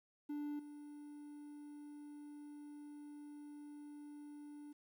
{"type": "tone with level steps", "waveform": "triangle", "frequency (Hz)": 293.7, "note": "D4", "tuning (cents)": 0, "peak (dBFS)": [-38, -48], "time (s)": [0.29, 4.73], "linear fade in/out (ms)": 10, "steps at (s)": 0.59, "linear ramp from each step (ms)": 5, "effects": ["12-bit"]}